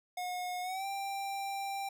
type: tone with pitch glide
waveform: square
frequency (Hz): 723 to 788.4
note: F#5 to G5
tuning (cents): -40 to +10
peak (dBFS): -36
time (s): 0.17-1.89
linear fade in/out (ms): 5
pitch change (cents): +150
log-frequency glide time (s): 0.62-0.86
effects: none